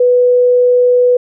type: tone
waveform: sine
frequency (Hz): 493.9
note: B4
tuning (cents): 0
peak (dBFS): -6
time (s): 0-1.17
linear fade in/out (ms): 5
effects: none